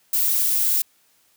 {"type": "noise", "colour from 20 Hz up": "violet", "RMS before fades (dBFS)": -20, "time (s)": [0.13, 0.82], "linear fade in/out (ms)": 5, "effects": ["white hiss -61 dBFS RMS until 1.36 s", "high-pass 80 Hz 12 dB/octave"]}